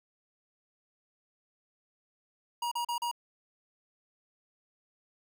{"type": "tone bursts", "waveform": "square", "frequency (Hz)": 952, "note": "A#5", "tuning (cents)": 36, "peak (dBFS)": -31, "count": 4, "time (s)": [2.62, 3.114], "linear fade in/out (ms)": 5, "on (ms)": 95, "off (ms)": 38, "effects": []}